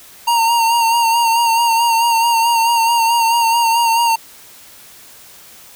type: tone with vibrato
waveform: square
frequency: 925 Hz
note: A#5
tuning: 14 cents flat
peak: -12 dBFS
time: 0.27-4.16 s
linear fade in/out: 10 ms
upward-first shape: sine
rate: 4.6 Hz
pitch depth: 36 cents each way
effects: white hiss -41 dBFS RMS until 5.75 s